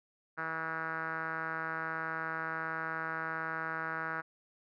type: tone with low-pass filter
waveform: 5% pulse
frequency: 161.4 Hz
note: E3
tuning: 36 cents flat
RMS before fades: -37 dBFS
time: 0.37-4.22 s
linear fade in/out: 20 ms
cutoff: 1500 Hz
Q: 4.5
effects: none